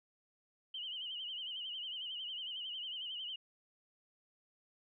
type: tone with vibrato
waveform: sine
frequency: 3005 Hz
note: F#7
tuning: 26 cents sharp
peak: -40 dBFS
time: 0.74-3.36 s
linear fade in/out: 5 ms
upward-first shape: sine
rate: 11 Hz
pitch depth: 90 cents each way
effects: none